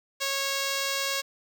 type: tone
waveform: 5% pulse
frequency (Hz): 549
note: C#5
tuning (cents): -17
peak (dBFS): -15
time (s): 0.2-1.22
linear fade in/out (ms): 20
effects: none